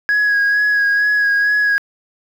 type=tone with vibrato; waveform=sine; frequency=1661.2 Hz; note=G#6; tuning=in tune; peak=-10 dBFS; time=0.09-1.78 s; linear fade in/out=0 ms; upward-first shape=sine; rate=2.2 Hz; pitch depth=22 cents each way; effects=tanh soft clip ceiling -10 dBFS + 7-bit